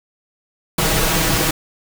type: noise with comb filter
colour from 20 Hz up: pink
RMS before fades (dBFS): -17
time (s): 0.78-1.51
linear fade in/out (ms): 5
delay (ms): 6.2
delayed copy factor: +0.7
effects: none